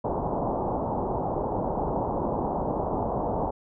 white low-pass noise, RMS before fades -28 dBFS, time 0.04-3.51 s, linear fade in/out 10 ms, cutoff 940 Hz, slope 48 dB/octave, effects none

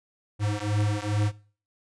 square beating tone pair, 103.3 / 105.7 Hz, G#2 / G#2, -9 / +31 cents, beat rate 2.4 Hz, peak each -28 dBFS, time 0.39-1.32 s, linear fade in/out 50 ms, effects noise-tail reverb RT60 0.4 s tail -19 dB re dry + resampled to 22050 Hz

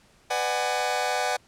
sawtooth chord, G# half-diminished seventh, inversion first, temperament just, 498.4 / 598 / 747.5 / 830.6 Hz, B4 / D5 / F#5 / G#5, +16 / +31 / +17 / 0 cents, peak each -28 / -27 / -23 / -27 dBFS, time 0.3-1.37 s, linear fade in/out 10 ms, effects pink hiss -59 dBFS RMS until 1.47 s + low-pass 9000 Hz 12 dB/octave

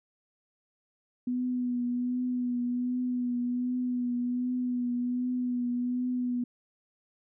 sine tone with vibrato, 246.9 Hz, B3, in tune, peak -27 dBFS, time 1.27-6.44 s, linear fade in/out 5 ms, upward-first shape triangle, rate 1.3 Hz, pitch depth 29 cents each way, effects none

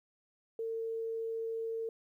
sine tone, 452.3 Hz, A4, 48 cents sharp, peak -34 dBFS, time 0.59-1.89 s, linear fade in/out 2 ms, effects 12-bit

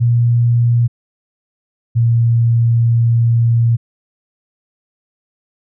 sine tone pair in turn, 118.9 / 116.72 Hz, A#2 / A#2, +35 / +3 cents, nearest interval unison, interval 32 cents, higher first, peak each -9 dBFS, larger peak neither, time 0-0.88 / 1.95-3.77 s, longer second, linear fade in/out 20 ms, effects none

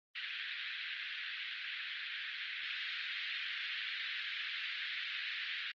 pink band-pass noise, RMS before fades -41 dBFS, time 0.15-5.72 s, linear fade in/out 10 ms, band 1600 to 3900 Hz, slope 48 dB/octave, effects Opus 24 kbps

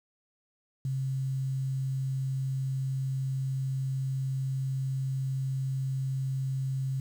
sine tone with quantisation, 133.3 Hz, C3, 33 cents sharp, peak -28 dBFS, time 0.85-7 s, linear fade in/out 2 ms, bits 9, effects none

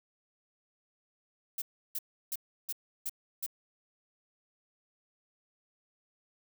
violet noise bursts, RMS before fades -35 dBFS, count 6, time 1.58-3.464 s, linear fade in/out 5 ms, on 39 ms, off 330 ms, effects none

